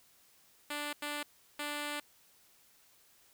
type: tone bursts at uneven times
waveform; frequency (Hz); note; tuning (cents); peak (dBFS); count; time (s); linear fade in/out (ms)
5% pulse; 293.7; D4; 0; -25; 3; 0.7-0.93 / 1.02-1.23 / 1.59-2; 5
effects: white hiss -65 dBFS RMS until 3.33 s